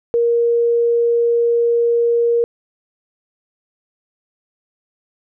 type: tone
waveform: sine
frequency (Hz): 470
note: A#4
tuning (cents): +14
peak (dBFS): -12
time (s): 0.14-2.44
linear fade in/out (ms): 0
effects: none